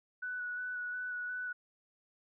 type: tone with vibrato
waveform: sine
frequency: 1480 Hz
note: F#6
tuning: in tune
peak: -36 dBFS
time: 0.22-1.53 s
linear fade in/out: 10 ms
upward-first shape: square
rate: 2.8 Hz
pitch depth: 13 cents each way
effects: none